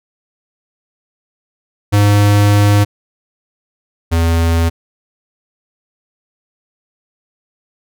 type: tone pair in turn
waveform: square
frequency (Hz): 102.6 / 83.11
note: G#2 / E2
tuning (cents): -21 / +15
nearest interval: major third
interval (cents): 364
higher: first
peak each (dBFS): -8 / -11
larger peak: first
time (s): 1.92-2.85 / 4.11-4.7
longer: first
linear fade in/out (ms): 20
effects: none